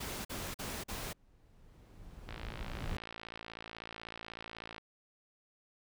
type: noise bursts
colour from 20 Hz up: pink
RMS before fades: -41 dBFS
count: 4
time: 0-1.132 s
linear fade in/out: 10 ms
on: 250 ms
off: 44 ms
type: noise with exponential growth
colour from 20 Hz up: brown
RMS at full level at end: -36 dBFS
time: 0.67-2.97 s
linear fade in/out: 2 ms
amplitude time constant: 500 ms
type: click train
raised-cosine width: 0.3 ms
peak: -28 dBFS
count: 141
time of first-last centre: 2.29-4.781 s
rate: 56.2 Hz
effects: none